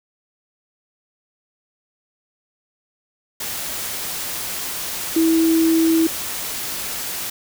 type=tone in noise; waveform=sine; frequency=325.8 Hz; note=E4; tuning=20 cents flat; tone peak=-13 dBFS; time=5.16-6.07 s; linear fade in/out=5 ms; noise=white; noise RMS=-27 dBFS; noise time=3.4-7.3 s; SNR=+11 dB; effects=none